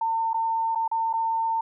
sine tone with dropouts, 904 Hz, A5, 47 cents sharp, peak -22 dBFS, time 0.01-1.61 s, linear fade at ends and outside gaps 5 ms, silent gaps 0.333-0.342 / 0.75-0.756 / 0.879-0.914 / 1.13-1.136 s, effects none

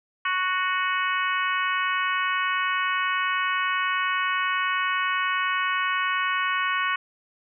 harmonic tone with a mistuned harmonic, 370 Hz, F#4, in tune, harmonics 3 / 4 / 5 / 6 / 7 / 8, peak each -26 / -28 / -30 / -32 / -33 / -34 dBFS, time 0.25-6.96 s, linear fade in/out 5 ms, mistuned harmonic 7, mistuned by -26 cents, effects none

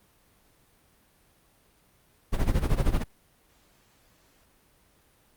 brown noise with tremolo, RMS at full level -21 dBFS, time 2.32-3.04 s, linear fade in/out 20 ms, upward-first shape sine, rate 13 Hz, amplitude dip 80%, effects pink hiss -63 dBFS RMS until 5.36 s + Opus 32 kbps

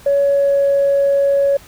sine tone with pitch glide, 562 to 558.4 Hz, C#5 to C#5, +24 to +13 cents, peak -10 dBFS, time 0.06-1.57 s, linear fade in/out 5 ms, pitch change -11 cents, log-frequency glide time 0.2-0.64 s, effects tanh soft clip ceiling -7 dBFS + pink hiss -43 dBFS RMS until 1.67 s

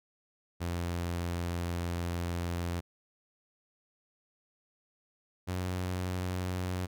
sawtooth tone pair in turn, 86.5 / 91.23 Hz, F2 / F#2, -16 / -24 cents, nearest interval minor second, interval 92 cents, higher second, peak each -28 dBFS, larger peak neither, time 0.6-2.81 / 5.47-6.87 s, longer first, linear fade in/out 20 ms, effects none

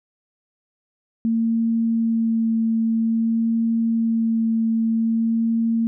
sine tone with vibrato, 226.8 Hz, A#3, 47 cents flat, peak -17 dBFS, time 1.25-5.87 s, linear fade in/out 0 ms, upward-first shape sine, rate 0.51 Hz, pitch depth 11 cents each way, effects none

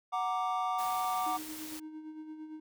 triangle chord, Gb augmented, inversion none, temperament equal, 740 / 932.3 / 1174.7 Hz, Gb5 / Bb5 / D6, 0 / 0 / 0 cents, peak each -31 / -36 / -32 dBFS, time 0.12-1.38 s, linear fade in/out 20 ms
white noise, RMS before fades -45 dBFS, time 0.78-1.8 s, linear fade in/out 10 ms
triangle tone with tremolo, 311.1 Hz, D#4, in tune, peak -38 dBFS, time 1.26-2.6 s, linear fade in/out 5 ms, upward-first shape sine, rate 8.8 Hz, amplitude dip 50%
effects none

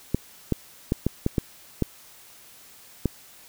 clicks, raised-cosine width 3 ms, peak -8 dBFS, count 8, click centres 0.146 / 0.523 / 0.921 / 1.066 / 1.264 / 1.382 / 1.823 / 3.057 s, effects white hiss -50 dBFS RMS until 3.48 s

